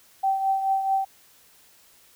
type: tone with tremolo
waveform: sine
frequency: 775 Hz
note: G5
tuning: 20 cents flat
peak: -18 dBFS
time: 0.23-1.05 s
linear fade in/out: 10 ms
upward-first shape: triangle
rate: 4.6 Hz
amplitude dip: 60%
effects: white hiss -56 dBFS RMS until 2.15 s